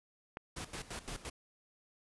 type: click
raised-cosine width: 0.5 ms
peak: -26 dBFS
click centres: 0.371 s
type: noise with tremolo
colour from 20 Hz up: pink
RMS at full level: -42 dBFS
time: 0.56-1.3 s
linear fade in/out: 10 ms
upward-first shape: square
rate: 5.8 Hz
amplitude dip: 80%
effects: resampled to 24000 Hz